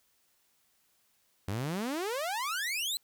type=exponential sweep; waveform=sawtooth; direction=up; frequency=92.1 to 4177 Hz; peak=-28 dBFS; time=1.48-2.97 s; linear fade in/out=0 ms; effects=white hiss -71 dBFS RMS until 3.03 s